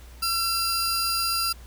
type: tone pair together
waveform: sawtooth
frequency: 1354 / 4829 Hz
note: E6 / D8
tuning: +46 / +47 cents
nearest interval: octave + minor seventh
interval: 2201 cents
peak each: -24 / -22 dBFS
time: 0.22-1.53 s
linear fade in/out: 10 ms
effects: added 60 Hz sine -43 dBFS peak until 1.66 s + pink hiss -52 dBFS RMS until 1.66 s